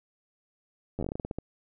slowing click train, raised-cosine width 2 ms, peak -20 dBFS, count 13, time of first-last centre 0.99-1.386 s, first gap 10 ms, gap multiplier 1.2, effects none

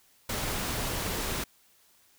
pink noise, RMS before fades -32 dBFS, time 0.29-1.44 s, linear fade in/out 5 ms, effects white hiss -63 dBFS RMS until 2.18 s

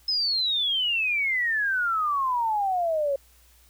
sine exponential sweep, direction down, 5170 to 543 Hz, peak -22 dBFS, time 0.08-3.16 s, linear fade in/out 5 ms, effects added 60 Hz sine -57 dBFS peak until 3.69 s + white hiss -59 dBFS RMS until 3.69 s

